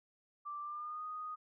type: tone with pitch glide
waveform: sine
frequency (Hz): 1174.7 to 1241.7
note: D6 to D#6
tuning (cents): 0 to -4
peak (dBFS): -40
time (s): 0.45-1.36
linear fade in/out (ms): 20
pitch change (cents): +96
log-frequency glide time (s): 0.61-1.04
effects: none